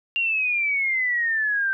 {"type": "exponential sweep", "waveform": "sine", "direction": "down", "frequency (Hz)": [2794, 1552], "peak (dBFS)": -20, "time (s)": [0.16, 1.73], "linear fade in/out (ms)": 0, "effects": []}